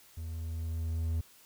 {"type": "tone with level ramp", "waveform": "triangle", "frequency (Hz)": 81.6, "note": "E2", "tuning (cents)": -17, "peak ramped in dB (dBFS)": [-35, -26], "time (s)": [0.17, 1.21], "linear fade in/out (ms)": 5, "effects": ["white hiss -59 dBFS RMS until 1.45 s"]}